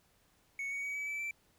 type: tone with pitch steps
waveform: triangle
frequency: 2217 / 2240 / 2264 / 2287 / 2311 / 2335 Hz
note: C#7 / C#7 / C#7 / D7 / D7 / D7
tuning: 0 / +18 / +36 / -47 / -28 / -11 cents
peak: -34 dBFS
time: 0.59-1.31 s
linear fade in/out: 2 ms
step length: 120 ms
effects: pink hiss -70 dBFS RMS until 1.58 s